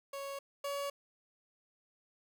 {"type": "tone pair in turn", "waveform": "30% pulse", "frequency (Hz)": [554.4, 564.4], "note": ["C#5", "C#5"], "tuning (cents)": [0, 31], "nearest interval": "unison", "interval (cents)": 31, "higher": "second", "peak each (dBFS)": [-37, -33], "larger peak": "second", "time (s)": [[0.13, 0.39], [0.64, 0.9]], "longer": "neither", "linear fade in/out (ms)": 5, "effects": ["11-bit"]}